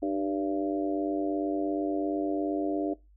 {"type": "harmonic tone with a mistuned harmonic", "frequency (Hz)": 97.2, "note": "G2", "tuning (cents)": -14, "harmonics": [3, 4, 5, 6, 7], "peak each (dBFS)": [-28, -34, -40, -36, -36], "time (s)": [0.02, 2.94], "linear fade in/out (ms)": 10, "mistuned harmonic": 3, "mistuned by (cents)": 51, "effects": ["noise-tail reverb RT60 0.2 s tail -19 dB re dry", "added 50 Hz sine -55 dBFS peak until 3.16 s"]}